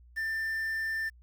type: tone with quantisation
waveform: triangle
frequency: 1785 Hz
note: A6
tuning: 24 cents sharp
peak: -28 dBFS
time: 0.16-1.1 s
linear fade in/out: 20 ms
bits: 9
effects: added 60 Hz sine -53 dBFS peak until 1.22 s